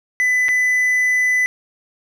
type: tone with dropouts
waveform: triangle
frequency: 2000 Hz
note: B6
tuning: 21 cents sharp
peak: -12 dBFS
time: 0.2-1.46 s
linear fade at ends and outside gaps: 0 ms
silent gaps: 0.484-0.489 s
effects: none